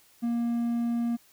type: tone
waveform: triangle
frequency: 235.4 Hz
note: A#3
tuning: 17 cents sharp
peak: -23 dBFS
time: 0.22-1.17 s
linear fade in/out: 20 ms
effects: white hiss -60 dBFS RMS until 1.32 s